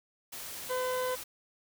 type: noise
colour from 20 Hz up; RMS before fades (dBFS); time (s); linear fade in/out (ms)
white; -42; 0.32-1.24; 10
type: harmonic tone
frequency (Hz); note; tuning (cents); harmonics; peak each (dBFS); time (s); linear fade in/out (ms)
507; B4; +45; 1 / 2 / 3 / 4 / 6 / 7 / 8; -31 / -36 / -42 / -47 / -50 / -53 / -55; 0.69-1.16; 20
effects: none